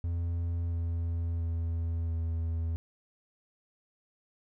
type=tone with pitch steps; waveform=triangle; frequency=85.1 / 84.17 / 83.25 / 82.34 Hz; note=F2 / E2 / E2 / E2; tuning=-44 / +37 / +18 / -1 cents; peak=-27 dBFS; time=0.04-2.76 s; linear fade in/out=0 ms; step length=680 ms; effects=none